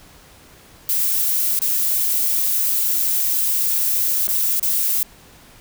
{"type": "noise with dropouts", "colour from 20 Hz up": "violet", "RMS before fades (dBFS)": -19, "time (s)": [0.89, 5.03], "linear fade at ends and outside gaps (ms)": 1, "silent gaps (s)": [[1.591, 1.618], [4.272, 4.288], [4.597, 4.628]], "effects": ["pink hiss -47 dBFS RMS until 5.6 s"]}